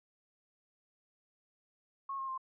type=tone with pitch steps; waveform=sine; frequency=1092 / 1071.4 / 1051.2 Hz; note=C#6 / C6 / C6; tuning=-26 / +41 / +8 cents; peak=-36 dBFS; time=2.09-2.378 s; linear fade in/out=5 ms; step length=96 ms; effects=none